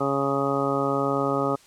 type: harmonic tone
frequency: 138.59 Hz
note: C#3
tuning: in tune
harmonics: 1 / 2 / 3 / 4 / 5 / 6 / 7 / 8 / 9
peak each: -32 / -28 / -28 / -28 / -33 / -33 / -39 / -35 / -28 dBFS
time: 0-1.56 s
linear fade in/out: 10 ms
effects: white hiss -54 dBFS RMS until 1.66 s + low-pass 9000 Hz 12 dB/octave